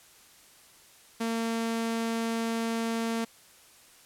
sawtooth tone, 228.2 Hz, A#3, 37 cents flat, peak -24 dBFS, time 1.2-3.25 s, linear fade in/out 10 ms, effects white hiss -56 dBFS RMS until 4.05 s + low-pass 12000 Hz 12 dB/octave

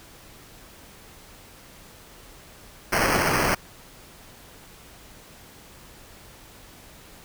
violet noise with sample-and-hold, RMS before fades -22 dBFS, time 2.92-3.55 s, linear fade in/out 10 ms, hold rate 3675 Hz, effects pink hiss -48 dBFS RMS until 7.24 s

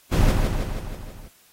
brown noise with echo, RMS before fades -17 dBFS, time 0.11-0.33 s, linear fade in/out 20 ms, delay 160 ms, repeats 6, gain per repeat -4 dB, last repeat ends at 1.29 s, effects white hiss -56 dBFS RMS until 1.52 s + AAC 48 kbps

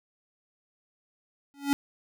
square tone with exponential growth, 281.3 Hz, C#4, 26 cents sharp, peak -19 dBFS, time 1.54-1.73 s, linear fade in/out 0 ms, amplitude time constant 41 ms, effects none

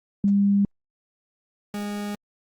sine / 40% pulse tone pair in turn, 200.5 / 205.8 Hz, G3 / G#3, +39 / -16 cents, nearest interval unison, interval 45 cents, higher second, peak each -16 / -27 dBFS, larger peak first, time 0.24-0.65 / 1.74-2.15 s, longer neither, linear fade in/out 2 ms, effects Opus 32 kbps

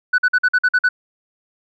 sine tone bursts, 1489 Hz, F#6, 11 cents sharp, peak -9 dBFS, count 8, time 0.13-0.89 s, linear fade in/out 10 ms, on 53 ms, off 48 ms, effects tanh soft clip ceiling -10 dBFS

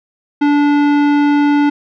sine tone with tanh clipping, 290.3 Hz, D4, 20 cents flat, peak -11 dBFS, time 0.41-1.7 s, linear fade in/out 10 ms, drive 17 dB, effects none

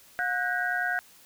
sine tone cluster, 718 / 1481 / 1611 / 1900 Hz, F5 / F#6 / G6 / A#6, +48 / +1 / +47 / +33 cents, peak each -32 / -29 / -30 / -37 dBFS, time 0.19-0.99 s, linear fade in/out 0 ms, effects white hiss -55 dBFS RMS until 1.25 s

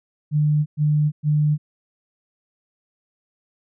sine tone bursts, 150 Hz, D3, 37 cents sharp, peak -15 dBFS, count 3, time 0.31-1.58 s, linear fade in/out 50 ms, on 350 ms, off 110 ms, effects none

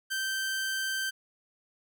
sawtooth tone, 1557 Hz, G6, 12 cents flat, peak -26 dBFS, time 0.1-1.11 s, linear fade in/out 20 ms, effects none

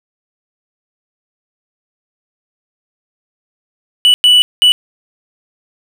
triangle tone bursts at uneven times, 2960 Hz, F#7, in tune, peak -3 dBFS, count 3, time 4.05-4.14 / 4.24-4.42 / 4.62-4.72 s, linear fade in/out 0 ms, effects none

